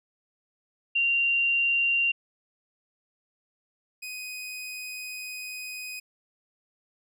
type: tone pair in turn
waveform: sine / sawtooth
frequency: 2769 / 2501 Hz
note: F7 / D#7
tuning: -15 / +8 cents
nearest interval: major second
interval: 177 cents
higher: first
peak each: -21 / -32 dBFS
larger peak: first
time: 0.95-2.12 / 4.02-6 s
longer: second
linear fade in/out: 10 ms
effects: none